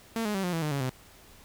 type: tone with pitch steps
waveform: sawtooth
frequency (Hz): 227.1 / 209.5 / 193.19 / 178.18 / 164.34 / 151.57 / 139.8 / 128.94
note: A#3 / G#3 / G3 / F3 / E3 / D#3 / C#3 / C3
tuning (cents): -45 / +15 / -25 / +35 / -5 / -45 / +15 / -25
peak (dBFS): -24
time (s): 0.16-0.896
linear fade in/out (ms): 0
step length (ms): 92
effects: pink hiss -54 dBFS RMS until 1.44 s